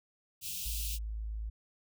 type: band-stop noise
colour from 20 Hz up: white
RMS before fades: -39 dBFS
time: 0.41-0.99 s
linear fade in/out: 50 ms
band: 190 to 2500 Hz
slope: 96 dB/octave
type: tone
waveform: sine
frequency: 54 Hz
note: A1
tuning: 32 cents flat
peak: -35 dBFS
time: 0.65-1.5 s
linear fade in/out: 10 ms
effects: none